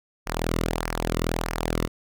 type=tone with flanger; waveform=sawtooth; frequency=41.2 Hz; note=E1; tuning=in tune; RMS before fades=-27 dBFS; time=0.26-1.88 s; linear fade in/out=20 ms; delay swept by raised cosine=0.26 to 1.26 ms; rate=1.6 Hz; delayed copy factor=-0.7; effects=none